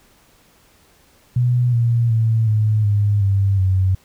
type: tone with pitch steps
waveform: sine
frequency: 122.9 / 117.55 / 112.44 / 107.55 / 102.87 / 98.39 / 94.11 Hz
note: B2 / A#2 / A2 / A2 / G#2 / G2 / F#2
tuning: -8 / +15 / +38 / -39 / -16 / +7 / +30 cents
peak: -13 dBFS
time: 1.36-3.95 s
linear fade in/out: 5 ms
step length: 370 ms
effects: pink hiss -54 dBFS RMS until 4.04 s